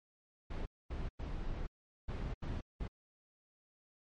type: noise bursts at uneven times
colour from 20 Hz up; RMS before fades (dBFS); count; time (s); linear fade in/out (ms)
brown; -39; 6; 0.5-0.66 / 0.9-1.09 / 1.19-1.67 / 2.08-2.34 / 2.42-2.61 / 2.8-2.88; 10
effects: low-pass 4000 Hz 12 dB/octave + MP3 48 kbps